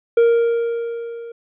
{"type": "tone with level ramp", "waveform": "triangle", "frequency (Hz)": 466.2, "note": "A#4", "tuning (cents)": 0, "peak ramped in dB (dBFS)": [-7, -29], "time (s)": [0.17, 1.32], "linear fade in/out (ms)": 5, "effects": ["resampled to 8000 Hz"]}